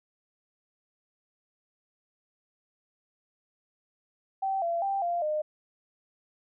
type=tone with pitch steps; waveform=sine; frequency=774 / 680 / 787 / 693 / 610 Hz; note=G5 / F5 / G5 / F5 / D#5; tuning=-22 / -46 / +7 / -14 / -34 cents; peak=-26 dBFS; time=4.42-5.42 s; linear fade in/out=10 ms; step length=200 ms; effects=none